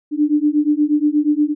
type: beating tone pair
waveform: sine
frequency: 293.7 / 302.1 Hz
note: D4 / D4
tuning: 0 / +49 cents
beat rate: 8.4 Hz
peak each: -16 dBFS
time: 0.11-1.55 s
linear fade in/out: 50 ms
effects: none